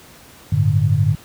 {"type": "chord", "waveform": "sine", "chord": "G suspended second", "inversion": "none", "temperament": "just", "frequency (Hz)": [98, 110.25, 147], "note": ["G2", "A2", "D3"], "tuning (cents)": [0, 4, 2], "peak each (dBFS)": -17, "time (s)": [0.52, 1.15], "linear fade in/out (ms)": 5, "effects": ["pink hiss -44 dBFS RMS until 1.24 s", "high-pass 60 Hz 12 dB/octave"]}